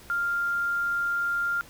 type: tone with quantisation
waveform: sine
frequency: 1396.9 Hz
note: F6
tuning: in tune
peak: -24 dBFS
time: 0.1-1.61 s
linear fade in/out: 0 ms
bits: 8
effects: pink hiss -50 dBFS RMS until 1.69 s